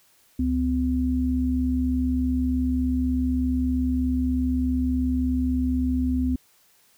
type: tone pair together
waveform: sine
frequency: 70.4 / 254.5 Hz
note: C#2 / C4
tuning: +27 / -48 cents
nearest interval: octave + minor seventh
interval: 2225 cents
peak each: -25 / -22 dBFS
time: 0.39-6.36 s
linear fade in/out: 5 ms
effects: white hiss -60 dBFS RMS until 6.97 s